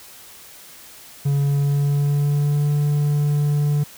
triangle tone with pitch glide, 141.1 to 146.41 Hz, C#3 to D3, +31 to -5 cents, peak -14 dBFS, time 1.25-3.84 s, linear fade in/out 10 ms, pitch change +64 cents, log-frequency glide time 1.42-2.7 s, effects white hiss -43 dBFS RMS until 3.97 s

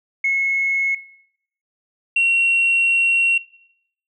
sine tone pair in turn, 2181 / 2736 Hz, C#7 / F7, -29 / -36 cents, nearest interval major third, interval 393 cents, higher second, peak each -15 / -12 dBFS, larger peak second, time 0.24-0.95 / 2.16-3.38 s, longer second, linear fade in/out 5 ms, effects noise-tail reverb RT60 0.7 s tail -20 dB re dry + tanh soft clip ceiling -10 dBFS

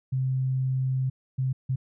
sine tone bursts at uneven times, 130.81 Hz, C3, in tune, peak -23 dBFS, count 3, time 0.12-1.1 / 1.38-1.53 / 1.69-1.76 s, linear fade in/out 10 ms, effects none

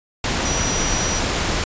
sine tone in noise, 5830 Hz, F#8, 26 cents flat, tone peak -24 dBFS, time 0.45-1.19 s, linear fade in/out 2 ms, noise pink, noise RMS -21 dBFS, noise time 0.24-1.64 s, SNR -6 dB, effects resampled to 16000 Hz

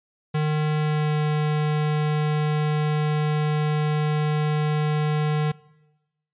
square tone with pitch glide, 152.4 to 151.35 Hz, D#3 to D#3, -36 to -48 cents, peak -21 dBFS, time 0.34-5.52 s, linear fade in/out 10 ms, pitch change -12 cents, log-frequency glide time 0.79-1.12 s, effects noise-tail reverb RT60 1.0 s tail -21 dB re dry + resampled to 8000 Hz

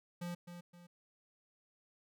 square tone with echo, 174.61 Hz, F3, in tune, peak -40 dBFS, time 0.21-0.35 s, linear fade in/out 10 ms, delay 260 ms, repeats 2, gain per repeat -8 dB, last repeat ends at 0.87 s, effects none

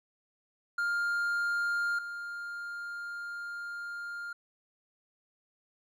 triangle tone pair in turn, 1404 / 1404 Hz, F6 / F6, +9 / +9 cents, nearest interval unison, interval 0 cents, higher neither, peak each -26 / -35 dBFS, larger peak first, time 0.78-1.99 / 1.99-4.33 s, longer second, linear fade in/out 5 ms, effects none

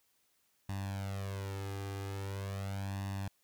sawtooth tone with flanger, 98.1 Hz, G2, 2 cents sharp, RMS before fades -39 dBFS, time 0.69-3.28 s, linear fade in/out 0 ms, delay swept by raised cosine 1.1 to 2.5 ms, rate 0.42 Hz, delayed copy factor +0.85, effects white hiss -74 dBFS RMS until 3.43 s

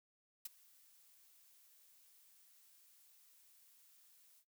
blue noise with ADSR envelope, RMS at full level -43 dBFS, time 0.45-4.45 s, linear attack 6 ms, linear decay 20 ms, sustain -24 dB, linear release 71 ms, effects noise-tail reverb RT60 0.2 s tail -23 dB re dry

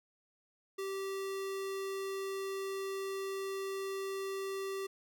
square tone, 388.7 Hz, G4, 15 cents flat, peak -37 dBFS, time 0.78-4.87 s, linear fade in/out 10 ms, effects none

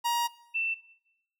45% pulse / sine tone pair in turn, 946 / 2676 Hz, A#5 / E7, +25 / +25 cents, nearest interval octave + tritone, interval 1800 cents, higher second, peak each -25 / -26 dBFS, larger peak first, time 0.04-0.28 / 0.54-0.75 s, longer first, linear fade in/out 20 ms, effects noise-tail reverb RT60 0.9 s tail -21 dB re dry

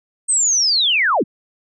sine linear sweep, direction down, 8470 to 127.1 Hz, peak -13 dBFS, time 0.28-1.24 s, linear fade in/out 20 ms, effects none

